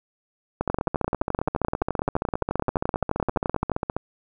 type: two click trains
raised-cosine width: 1 ms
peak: -9 / -10 dBFS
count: 36 / 51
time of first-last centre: 0.7-3.717 / 0.61-3.966 s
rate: 11.6 / 14.9 Hz
effects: none